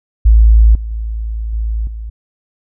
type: tone with level steps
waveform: sine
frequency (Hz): 55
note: A1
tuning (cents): 0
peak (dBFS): -3 / -19 / -17 / -14 / -22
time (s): 0.25-2.1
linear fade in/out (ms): 10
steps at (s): 0.75 / 0.91 / 1.53 / 1.87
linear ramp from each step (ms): 2
effects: none